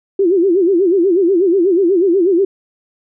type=tone with vibrato; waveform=sine; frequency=364.9 Hz; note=F#4; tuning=24 cents flat; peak=-9 dBFS; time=0.19-2.45 s; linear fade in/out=5 ms; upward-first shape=sine; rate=8.2 Hz; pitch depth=170 cents each way; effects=none